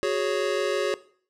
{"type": "chord", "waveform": "square", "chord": "F# suspended second", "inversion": "none", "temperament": "just", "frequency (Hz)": [370, 416.2, 555], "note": ["F#4", "G#4", "C#5"], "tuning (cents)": [0, 4, 2], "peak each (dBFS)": -28, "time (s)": [0.03, 0.94], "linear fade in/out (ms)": 0, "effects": ["noise-tail reverb RT60 0.5 s tail -18 dB re dry", "low-pass 7000 Hz 12 dB/octave"]}